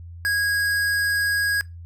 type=tone with hard clipping; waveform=sine; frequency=1647 Hz; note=G#6; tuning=15 cents flat; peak=-21 dBFS; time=0.25-1.61 s; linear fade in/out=0 ms; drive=16 dB; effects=noise-tail reverb RT60 0.2 s tail -21 dB re dry + added 85 Hz sine -36 dBFS peak until 1.85 s